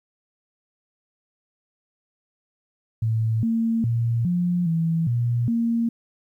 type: tone with pitch steps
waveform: sine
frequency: 111.8 / 227.5 / 116.6 / 176.5 / 164.3 / 119.4 / 231.7 Hz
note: A2 / A#3 / A#2 / F3 / E3 / A#2 / A#3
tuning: +28 / -42 / +1 / +19 / -5 / +42 / -10 cents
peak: -19 dBFS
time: 3.02-5.89 s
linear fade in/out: 5 ms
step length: 410 ms
effects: 10-bit